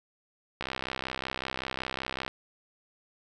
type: click train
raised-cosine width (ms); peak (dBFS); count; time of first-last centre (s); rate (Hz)
0.3; -16; 110; 0.61-2.279; 65.3
effects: none